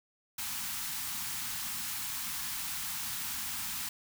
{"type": "band-stop noise", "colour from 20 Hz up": "white", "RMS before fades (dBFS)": -37, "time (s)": [0.38, 3.89], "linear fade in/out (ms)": 5, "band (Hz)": [280, 790], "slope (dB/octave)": 48, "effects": []}